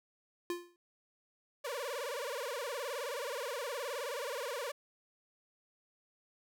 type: tone with exponential decay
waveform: square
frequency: 349.2 Hz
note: F4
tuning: in tune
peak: -32 dBFS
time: 0.5-0.76 s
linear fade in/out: 1 ms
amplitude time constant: 56 ms
type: tone with vibrato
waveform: sawtooth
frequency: 523.3 Hz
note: C5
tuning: in tune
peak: -33 dBFS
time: 1.64-4.72 s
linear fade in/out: 10 ms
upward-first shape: sine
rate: 19 Hz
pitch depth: 210 cents each way
effects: none